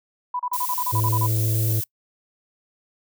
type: tone bursts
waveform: sine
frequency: 989 Hz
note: B5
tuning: 2 cents sharp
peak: -23 dBFS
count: 11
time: 0.34-1.264 s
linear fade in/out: 5 ms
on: 54 ms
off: 33 ms
type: noise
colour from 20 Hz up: violet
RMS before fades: -28 dBFS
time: 0.53-1.84 s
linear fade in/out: 5 ms
type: harmonic tone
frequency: 110 Hz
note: A2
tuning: in tune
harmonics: 1 / 3 / 4 / 5 / 6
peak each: -20 / -35 / -40 / -43 / -48 dBFS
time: 0.92-1.81 s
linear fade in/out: 20 ms
effects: noise-tail reverb RT60 0.1 s tail -24 dB re dry